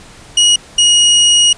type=tone pair in turn; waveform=sawtooth; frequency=2900 / 2888 Hz; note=F#7 / F#7; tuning=-35 / -43 cents; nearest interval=unison; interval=8 cents; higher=first; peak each=-3 dBFS; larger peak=neither; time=0.37-0.56 / 0.78-1.53 s; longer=second; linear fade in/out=5 ms; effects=pink hiss -38 dBFS RMS until 1.57 s + resampled to 22050 Hz